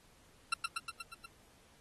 20% pulse tone with echo, 1353 Hz, E6, 45 cents sharp, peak -23 dBFS, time 0.52-0.54 s, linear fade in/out 5 ms, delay 120 ms, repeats 6, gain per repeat -3 dB, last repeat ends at 1.26 s, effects pink hiss -65 dBFS RMS until 1.8 s + AAC 32 kbps

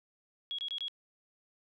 sine tone bursts, 3322 Hz, G#7, in tune, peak -34 dBFS, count 4, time 0.51-0.882 s, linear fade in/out 0 ms, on 75 ms, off 24 ms, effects none

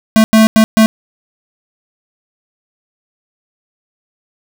square tone bursts at uneven times, 220 Hz, A3, in tune, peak -5 dBFS, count 4, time 0.16-0.24 / 0.33-0.47 / 0.56-0.64 / 0.77-0.86 s, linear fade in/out 0 ms, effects none

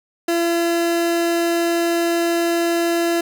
30% pulse tone, 339.1 Hz, E4, 49 cents sharp, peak -14 dBFS, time 0.28-3.21 s, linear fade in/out 5 ms, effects none

